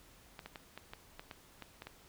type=clicks; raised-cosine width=0.3 ms; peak=-29 dBFS; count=10; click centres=0.392 / 0.46 / 0.558 / 0.776 / 0.935 / 1.195 / 1.312 / 1.623 / 1.821 / 1.87 s; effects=pink hiss -61 dBFS RMS until 2.08 s